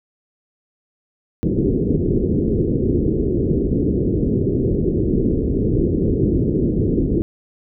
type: low-pass noise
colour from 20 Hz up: white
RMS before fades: -18 dBFS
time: 1.43-7.22 s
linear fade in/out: 0 ms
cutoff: 420 Hz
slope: 48 dB/octave
effects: none